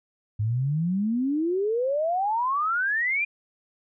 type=exponential sweep; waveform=sine; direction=up; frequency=102.1 to 2445 Hz; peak=-22 dBFS; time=0.39-3.25 s; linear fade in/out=10 ms; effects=none